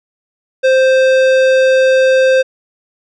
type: tone with tanh clipping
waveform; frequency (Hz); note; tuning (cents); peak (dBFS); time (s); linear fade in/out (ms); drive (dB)
sine; 523.3; C5; 0; -9; 0.63-2.43; 20; 16
effects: none